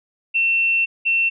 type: tone pair in turn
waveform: sine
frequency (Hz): 2700 / 2700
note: E7 / E7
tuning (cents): +41 / +41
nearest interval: unison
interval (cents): 0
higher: neither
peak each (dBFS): -15 / -15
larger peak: neither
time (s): 0.34-0.86 / 1.05-1.3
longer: first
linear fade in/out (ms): 20
effects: none